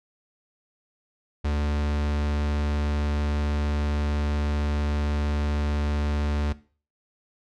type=tone; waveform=45% pulse; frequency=73.7 Hz; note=D2; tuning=7 cents sharp; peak=-23 dBFS; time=1.44-6.53 s; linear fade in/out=10 ms; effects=noise-tail reverb RT60 0.4 s tail -18 dB re dry + low-pass 5000 Hz 12 dB/octave